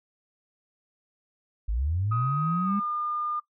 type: linear sweep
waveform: sine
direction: up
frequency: 47.72 to 207.7 Hz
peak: -24 dBFS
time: 1.68-2.8 s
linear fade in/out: 10 ms
type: tone with pitch glide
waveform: sine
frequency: 1256 to 1209.7 Hz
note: D#6 to D#6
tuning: +16 to -49 cents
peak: -27 dBFS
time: 2.11-3.4 s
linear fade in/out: 10 ms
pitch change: -65 cents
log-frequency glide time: 2.64-2.71 s
effects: noise-tail reverb RT60 0.1 s tail -17 dB re dry + tanh soft clip ceiling -15 dBFS